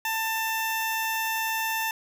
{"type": "tone with notch filter", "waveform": "10% pulse", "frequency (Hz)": 891, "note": "A5", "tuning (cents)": 22, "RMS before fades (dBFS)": -28, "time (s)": [0.05, 1.91], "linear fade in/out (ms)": 2, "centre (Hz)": 4300, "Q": 1.3, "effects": []}